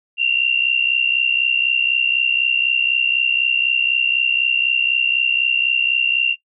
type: tone pair together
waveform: sine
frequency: 2730 / 2794 Hz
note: F7 / F7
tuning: -40 / 0 cents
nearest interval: unison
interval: 40 cents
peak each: -17 / -17 dBFS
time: 0.17-6.36 s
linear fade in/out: 50 ms
effects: noise-tail reverb RT60 0.1 s tail -20 dB re dry